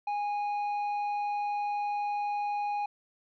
triangle tone with tanh clipping, 824 Hz, G#5, 14 cents flat, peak -30 dBFS, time 0.07-2.86 s, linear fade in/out 5 ms, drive 10 dB, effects none

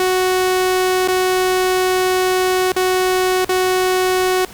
sawtooth tone with dropouts, 370 Hz, F#4, in tune, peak -10 dBFS, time 0-4.45 s, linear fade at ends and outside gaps 2 ms, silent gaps 1.076-1.084 / 2.72-2.763 / 3.447-3.492 s, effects pink hiss -38 dBFS RMS until 4.53 s

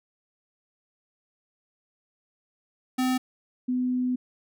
square / sine tone pair in turn, 256.1 / 251.3 Hz, C4 / B3, -37 / +30 cents, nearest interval unison, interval 33 cents, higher first, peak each -23 dBFS, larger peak neither, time 2.98-3.18 / 3.68-4.16 s, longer second, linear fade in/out 10 ms, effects none

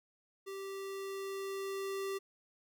square tone with level ramp, 390.4 Hz, G4, 7 cents flat, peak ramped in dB -42 to -36 dBFS, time 0.46-2.19 s, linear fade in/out 20 ms, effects none

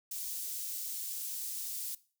white high-pass noise, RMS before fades -39 dBFS, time 0.11-1.95 s, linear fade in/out 5 ms, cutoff 5800 Hz, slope 12 dB/octave, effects noise-tail reverb RT60 0.4 s tail -19 dB re dry

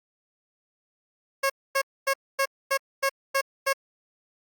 15% pulse tone bursts, 545 Hz, C#5, 29 cents flat, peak -15 dBFS, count 8, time 1.43-3.732 s, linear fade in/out 10 ms, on 69 ms, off 250 ms, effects Opus 48 kbps

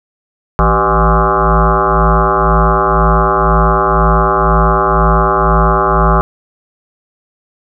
sine tone with frequency modulation, 606 Hz, D#5, 46 cents flat, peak -7 dBFS, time 0.59-6.21 s, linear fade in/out 0 ms, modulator 110 Hz, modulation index 6.4, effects none

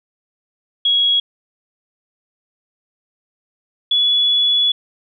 sine tone pair in turn, 3322 / 3408 Hz, G#7 / G#7, 0 / +44 cents, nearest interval unison, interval 44 cents, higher second, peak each -12 dBFS, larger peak neither, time 0.85-1.2 / 3.91-4.72 s, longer second, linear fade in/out 5 ms, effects none

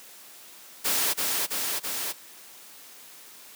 white noise with echo, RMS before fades -25 dBFS, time 0.84-1.14 s, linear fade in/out 20 ms, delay 330 ms, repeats 3, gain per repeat -2 dB, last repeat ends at 2.13 s, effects white hiss -48 dBFS RMS until 3.55 s + high-pass 200 Hz 12 dB/octave

